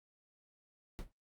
brown noise with exponential decay, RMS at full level -36 dBFS, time 0.99-1.12 s, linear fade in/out 0 ms, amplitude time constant 28 ms, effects Opus 48 kbps

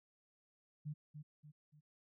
sine tone with echo, 150 Hz, D3, 37 cents sharp, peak -40 dBFS, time 0.85-0.94 s, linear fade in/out 20 ms, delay 290 ms, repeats 3, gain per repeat -7 dB, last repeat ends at 1.81 s, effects none

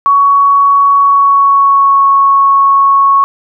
sine tone with pitch glide, 1120 to 1104.6 Hz, C#6 to C#6, +18 to -6 cents, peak -4 dBFS, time 0.06-3.24 s, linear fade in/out 0 ms, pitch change -24 cents, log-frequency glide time 0.99-2.06 s, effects none

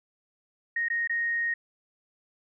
sine tone with dropouts, 1864.7 Hz, A#6, in tune, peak -25 dBFS, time 0.76-1.54 s, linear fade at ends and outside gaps 5 ms, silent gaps 0.885-0.9 / 1.075-1.095 s, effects none

